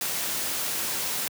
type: noise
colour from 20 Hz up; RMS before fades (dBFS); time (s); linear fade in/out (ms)
white; -29; 0.01-1.28; 2
effects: high-pass 100 Hz 12 dB/octave